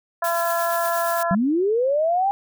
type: harmonic tone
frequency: 339.2 Hz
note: E4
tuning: 50 cents sharp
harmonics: 2 / 3 / 4 / 5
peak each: -22 / -26 / -28 / -30 dBFS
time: 0.22-1.35 s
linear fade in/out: 5 ms
type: noise with tremolo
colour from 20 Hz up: blue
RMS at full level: -30 dBFS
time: 0.24-1.23 s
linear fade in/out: 2 ms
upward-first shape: triangle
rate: 8.5 Hz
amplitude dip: 40%
type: linear sweep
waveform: sine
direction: up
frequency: 176.2 to 810 Hz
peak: -17 dBFS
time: 1.31-2.31 s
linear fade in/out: 0 ms
effects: none